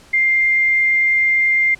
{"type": "tone", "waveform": "sine", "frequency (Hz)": 2103, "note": "C7", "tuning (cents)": 8, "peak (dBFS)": -12, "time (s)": [0.13, 1.75], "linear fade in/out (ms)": 10, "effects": ["pink hiss -46 dBFS RMS until 1.79 s", "low-pass 9000 Hz 12 dB/octave"]}